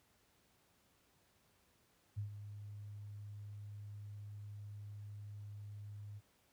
sine tone with ADSR envelope, 103.2 Hz, G#2, 10 cents flat, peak -36 dBFS, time 2.16-6.21 s, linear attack 22 ms, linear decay 110 ms, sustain -10 dB, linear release 41 ms, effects pink hiss -73 dBFS RMS until 6.52 s + high-pass 60 Hz 12 dB/octave

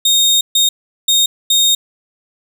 30% pulse tone bursts at uneven times, 3700 Hz, A#7, 14 cents flat, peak -7 dBFS, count 4, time 0.05-0.41 / 0.55-0.69 / 1.08-1.26 / 1.5-1.75 s, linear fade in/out 5 ms, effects none

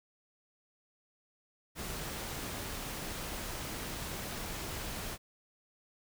pink noise, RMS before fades -40 dBFS, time 1.75-5.18 s, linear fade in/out 50 ms, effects none

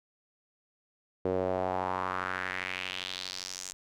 sawtooth tone with band-pass filter sweep, 92.5 Hz, F#2, in tune, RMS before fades -34 dBFS, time 1.25-3.73 s, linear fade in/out 0 ms, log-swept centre 450 to 7200 Hz, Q 2.9, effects none

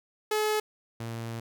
sawtooth tone pair in turn, 427.3 / 114.96 Hz, G#4 / A#2, +49 / -24 cents, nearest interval octave + major seventh, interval 2273 cents, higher first, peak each -21 / -30 dBFS, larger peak first, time 0.31-0.6 / 1-1.4 s, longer second, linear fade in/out 5 ms, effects none

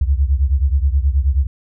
sine beating tone pair, 65.8 / 75.2 Hz, C2 / D2, +10 / +42 cents, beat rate 9.4 Hz, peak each -14 / -17 dBFS, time 0.01-1.47 s, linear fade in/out 5 ms, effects none

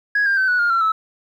sine tone with pitch steps, 1663 / 1597.1 / 1533.8 / 1473 / 1414.7 / 1358.6 / 1304.8 Hz, G#6 / G6 / G6 / F#6 / F6 / F6 / E6, +2 / +32 / -38 / -8 / +22 / -48 / -18 cents, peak -13 dBFS, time 0.15-0.92 s, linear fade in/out 5 ms, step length 110 ms, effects tanh soft clip ceiling -12 dBFS + 9-bit

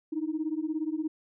sine beating tone pair, 304.3 / 321.3 Hz, D#4 / E4, -38 / -44 cents, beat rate 17 Hz, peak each -31 / -31 dBFS, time 0.12-1.08 s, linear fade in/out 10 ms, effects tanh soft clip ceiling -21 dBFS

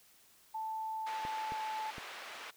sine tone with pitch glide, 880 to 869.4 Hz, A5 to A5, 0 to -21 cents, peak -36 dBFS, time 0.54-1.91 s, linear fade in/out 10 ms, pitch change -21 cents, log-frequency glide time 0.94-1.58 s
white band-pass noise, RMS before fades -47 dBFS, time 1.06-2.51 s, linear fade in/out 10 ms, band 580 to 2500 Hz, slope 12 dB/octave
clicks, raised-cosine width 2 ms, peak -32 dBFS, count 3, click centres 1.251 / 1.521 / 1.982 s
effects white hiss -64 dBFS RMS until 2.56 s

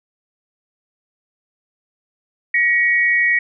sine tone pair together, 1905 / 2236 Hz, A#6 / C#7, +37 / +14 cents, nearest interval minor third, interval 277 cents, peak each -14 / -18 dBFS, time 2.54-3.39 s, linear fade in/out 5 ms, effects none

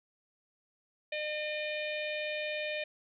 harmonic tone, 606 Hz, D#5, 46 cents flat, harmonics 1 / 3 / 4 / 5 / 6 / 7, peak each -36 / -42 / -38 / -45 / -46 / -54 dBFS, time 1.12-2.84 s, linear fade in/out 5 ms, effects none

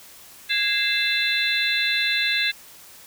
sine tone cluster, 1647 / 2085 / 2648 / 3529 / 4022 Hz, G#6 / C7 / E7 / A7 / B7, -15 / -7 / +7 / +4 / +31 cents, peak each -26 dBFS, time 0.49-2.52 s, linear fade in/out 20 ms, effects white hiss -46 dBFS RMS until 3.06 s

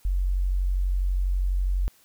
sine tone, 46.09 Hz, F#1, 6 cents flat, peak -21 dBFS, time 0.05-1.88 s, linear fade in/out 0 ms, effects white hiss -59 dBFS RMS until 2.04 s

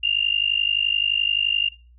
sine tone with amplitude modulation, 2800 Hz, F7, 4 cents sharp, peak -14 dBFS, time 0.03-1.69 s, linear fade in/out 10 ms, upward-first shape sine, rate 51.6 Hz, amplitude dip 90%, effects noise-tail reverb RT60 0.3 s tail -18 dB re dry + added 60 Hz sine -48 dBFS peak until 1.98 s

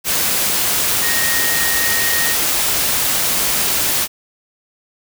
sine tone in noise, 1864.7 Hz, A#6, in tune, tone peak -20 dBFS, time 1.01-2.36 s, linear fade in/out 50 ms, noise white, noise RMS -17 dBFS, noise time 0.04-4.08 s, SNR -6 dB, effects none

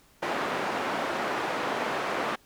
white band-pass noise, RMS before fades -30 dBFS, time 0.22-2.36 s, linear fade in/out 10 ms, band 250 to 1300 Hz, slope 12 dB/octave, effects pink hiss -60 dBFS RMS until 2.45 s

